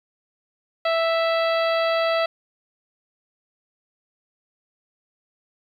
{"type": "harmonic tone", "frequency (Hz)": 659.3, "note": "E5", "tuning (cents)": 0, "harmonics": [1, 2, 3, 4, 5, 6, 7], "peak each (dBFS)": [-20, -26, -30, -32, -34, -36, -37], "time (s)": [0.85, 2.26], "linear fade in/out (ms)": 5, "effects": ["9-bit"]}